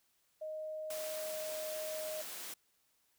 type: tone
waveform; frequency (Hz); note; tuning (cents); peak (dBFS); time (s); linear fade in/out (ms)
sine; 622.3; D#5; 0; -39; 0.41-2.22; 10
type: high-pass noise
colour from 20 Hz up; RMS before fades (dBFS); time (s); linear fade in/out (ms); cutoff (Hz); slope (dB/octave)
white; -45; 0.9-2.54; 5; 240; 12
effects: white hiss -75 dBFS RMS until 3.18 s